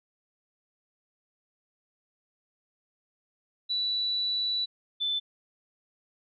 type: tone pair in turn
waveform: sine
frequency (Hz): 3951 / 3520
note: B7 / A7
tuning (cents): 0 / 0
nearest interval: major second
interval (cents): 200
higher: first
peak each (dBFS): -26 / -26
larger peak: neither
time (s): 3.69-4.66 / 5-5.2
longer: first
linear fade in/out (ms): 20
effects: none